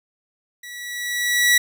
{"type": "tone with level ramp", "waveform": "sawtooth", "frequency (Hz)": 1941, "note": "B6", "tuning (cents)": -31, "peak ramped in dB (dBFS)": [-32, -8], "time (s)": [0.63, 1.58], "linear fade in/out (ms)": 5, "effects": []}